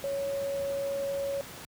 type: tone in noise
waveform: sine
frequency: 556 Hz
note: C#5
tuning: 5 cents sharp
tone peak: -29 dBFS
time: 0.04-1.41 s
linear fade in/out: 0 ms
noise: pink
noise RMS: -44 dBFS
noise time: 0-1.65 s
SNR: +12 dB
effects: high-pass 80 Hz 12 dB/octave